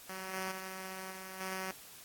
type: tone with level steps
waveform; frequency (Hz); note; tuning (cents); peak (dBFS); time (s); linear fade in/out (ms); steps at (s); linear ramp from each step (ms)
5% pulse; 188.6; F#3; +33; -30 / -25 / -31 / -34 / -26; 0.09-1.71; 2; 0.33 / 0.51 / 1.1 / 1.4; 10
effects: white hiss -53 dBFS RMS until 2.04 s + AAC 64 kbps